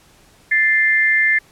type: tone pair together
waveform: sine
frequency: 1760 / 2093 Hz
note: A6 / C7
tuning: 0 / 0 cents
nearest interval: minor third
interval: 300 cents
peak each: -15 dBFS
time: 0.51-1.39 s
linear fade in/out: 10 ms
effects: pink hiss -51 dBFS RMS until 1.51 s + low-pass 12000 Hz 12 dB/octave